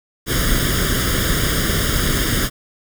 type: noise with comb filter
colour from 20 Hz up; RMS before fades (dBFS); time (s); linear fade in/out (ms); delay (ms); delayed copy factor
pink; -18; 0.26-2.5; 50; 0.59; +0.85
effects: none